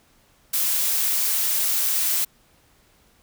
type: noise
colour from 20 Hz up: blue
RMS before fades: -22 dBFS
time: 0.53-2.25 s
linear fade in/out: 10 ms
effects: pink hiss -59 dBFS RMS until 3.22 s